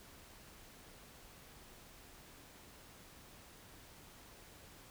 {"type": "silence", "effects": ["pink hiss -58 dBFS RMS until 4.9 s"]}